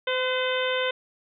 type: harmonic tone with a mistuned harmonic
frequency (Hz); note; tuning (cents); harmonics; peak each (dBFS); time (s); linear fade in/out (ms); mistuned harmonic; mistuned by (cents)
512; C5; -38; 1 / 2 / 3 / 4 / 5 / 6 / 7; -26 / -33 / -31 / -33 / -35 / -33 / -34; 0.07-0.91; 5; 3; -25
effects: none